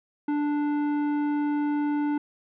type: tone with tanh clipping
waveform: triangle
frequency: 293.7 Hz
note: D4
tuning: in tune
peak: -25 dBFS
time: 0.28-2.18 s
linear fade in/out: 5 ms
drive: 16 dB
effects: none